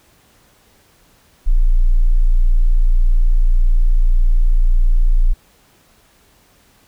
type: tone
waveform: sine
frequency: 29.14 Hz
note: A#0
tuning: in tune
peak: -8 dBFS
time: 1.46-5.34 s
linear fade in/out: 20 ms
effects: pink hiss -53 dBFS RMS until 6.87 s